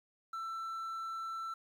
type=tone with quantisation; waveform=triangle; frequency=1335 Hz; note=E6; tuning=22 cents sharp; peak=-36 dBFS; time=0.33-1.54 s; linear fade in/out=5 ms; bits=11; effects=none